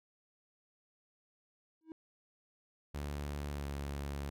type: tone with exponential growth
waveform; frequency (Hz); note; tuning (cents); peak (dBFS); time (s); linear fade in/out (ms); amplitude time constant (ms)
triangle; 320.4; E4; -49; -38; 1.81-1.92; 1; 22
type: tone with pitch glide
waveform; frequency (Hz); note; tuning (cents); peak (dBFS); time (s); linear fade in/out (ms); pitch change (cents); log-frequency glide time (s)
sawtooth; 72.3 to 70.69; D2 to C#2; -27 to +34; -34; 2.94-4.3; 10; -39; 3.54-3.65
effects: none